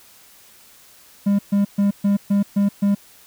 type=tone bursts; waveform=triangle; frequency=201.2 Hz; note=G3; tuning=45 cents sharp; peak=-12 dBFS; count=7; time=1.26-2.95 s; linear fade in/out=10 ms; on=130 ms; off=130 ms; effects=white hiss -49 dBFS RMS until 3.26 s